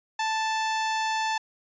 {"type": "tone", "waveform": "sawtooth", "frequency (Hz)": 880, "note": "A5", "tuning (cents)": 0, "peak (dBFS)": -21, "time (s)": [0.19, 1.38], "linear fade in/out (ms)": 5, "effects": ["resampled to 16000 Hz"]}